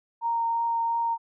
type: tone with vibrato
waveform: sine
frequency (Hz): 926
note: A#5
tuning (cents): -12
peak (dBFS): -23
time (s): 0.21-1.18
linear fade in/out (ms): 50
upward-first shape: triangle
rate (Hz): 2.9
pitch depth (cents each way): 10
effects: none